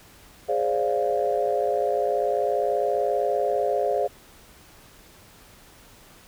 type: chord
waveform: sine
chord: D half-diminished seventh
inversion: second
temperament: equal with one note detuned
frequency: 415.3 / 523.3 / 583.6 / 698.5 Hz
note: Ab4 / C5 / D5 / F5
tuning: 0 / 0 / -11 / 0 cents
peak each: -26 dBFS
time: 0.48-4.08 s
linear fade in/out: 20 ms
effects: tanh soft clip ceiling -11 dBFS + pink hiss -51 dBFS RMS until 6.27 s